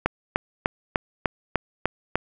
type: click train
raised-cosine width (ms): 0.5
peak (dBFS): -5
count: 8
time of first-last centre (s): 0.06-2.156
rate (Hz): 3.34
effects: none